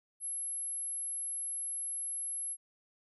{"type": "tone", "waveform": "sine", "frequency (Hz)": 11060, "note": "F9", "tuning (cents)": -18, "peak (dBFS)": -35, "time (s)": [0.2, 2.57], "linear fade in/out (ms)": 50, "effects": []}